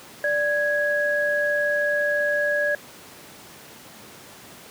sine tone pair together, 587.3 / 1661.1 Hz, D5 / G#6, 0 / 0 cents, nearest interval octave + tritone, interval 1800 cents, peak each -23 / -22 dBFS, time 0.24-2.75 s, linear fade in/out 2 ms, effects pink hiss -44 dBFS RMS until 4.7 s + high-pass 150 Hz 12 dB/octave

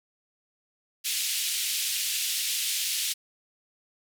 pink band-pass noise, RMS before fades -29 dBFS, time 1.04-3.14 s, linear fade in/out 20 ms, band 2700 to 15000 Hz, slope 24 dB/octave, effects none

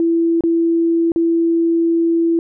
sine tone with dropouts, 333.5 Hz, E4, 20 cents sharp, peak -12 dBFS, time 0-2.39 s, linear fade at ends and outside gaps 1 ms, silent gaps 0.408-0.437 / 1.119-1.16 s, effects none

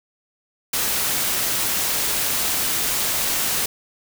white noise, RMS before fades -22 dBFS, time 0.73-3.66 s, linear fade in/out 5 ms, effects none

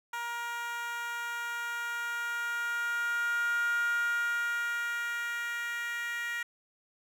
10% pulse tone with high-pass filter sweep, 472.5 Hz, A#4, 23 cents sharp, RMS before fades -33 dBFS, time 0.13-6.43 s, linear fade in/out 5 ms, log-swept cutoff 1100 to 1700 Hz, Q 9.1, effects none

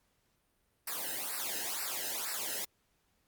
white noise with flanger, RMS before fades -37 dBFS, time 0.87-2.65 s, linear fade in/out 5 ms, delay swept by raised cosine 0.3 to 0.89 ms, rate 2.1 Hz, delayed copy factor -1, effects pink hiss -75 dBFS RMS until 3.27 s + Opus 48 kbps

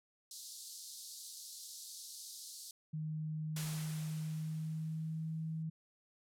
pink high-pass noise, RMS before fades -48 dBFS, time 0.31-2.71 s, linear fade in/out 2 ms, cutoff 4000 Hz, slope 48 dB/octave
sine tone with pitch glide, 155.56 to 159.84 Hz, D#3 to D#3, 0 to +47 cents, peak -37 dBFS, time 2.93-5.7 s, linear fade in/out 10 ms, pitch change +47 cents, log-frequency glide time 3.94-5.31 s
white noise with exponential decay, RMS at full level -42 dBFS, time 3.56-5.63 s, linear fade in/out 5 ms, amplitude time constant 450 ms
effects low-pass 12000 Hz 12 dB/octave

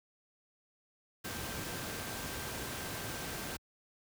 sine tone in noise, 1568 Hz, G6, in tune, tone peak -50 dBFS, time 1.24-3.57 s, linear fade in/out 10 ms, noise pink, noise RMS -40 dBFS, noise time 1.24-3.57 s, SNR -13 dB, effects high-pass 60 Hz 12 dB/octave

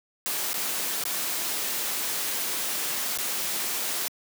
white noise with dropouts, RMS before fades -29 dBFS, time 0.26-4.08 s, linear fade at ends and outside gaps 0 ms, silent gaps 0.532-0.542 / 1.038-1.053 / 3.175-3.186 s, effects high-pass 200 Hz 12 dB/octave

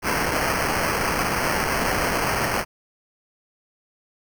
white noise with sample-and-hold, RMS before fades -23 dBFS, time 0.02-2.65 s, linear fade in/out 50 ms, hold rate 3675 Hz, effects none

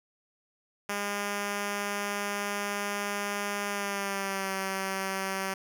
5% pulse tone with pitch glide, 203.3 to 192.33 Hz, G#3 to G3, -37 to -33 cents, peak -19 dBFS, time 0.89-5.54 s, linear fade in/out 5 ms, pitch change -96 cents, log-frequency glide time 3.68-4.52 s, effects none

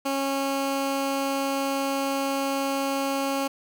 15% pulse tone, 274.1 Hz, C#4, 19 cents flat, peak -18 dBFS, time 0.05-3.48 s, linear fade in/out 10 ms, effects none

